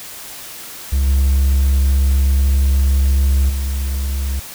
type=tone with level steps; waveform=triangle; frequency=67.9 Hz; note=C#2; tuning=35 cents flat; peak=-10 / -8 / -15 dBFS; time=0.92-4.4 s; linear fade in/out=10 ms; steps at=1.07 / 3.49 s; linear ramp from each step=10 ms; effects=tanh soft clip ceiling -4 dBFS + white hiss -33 dBFS RMS until 4.54 s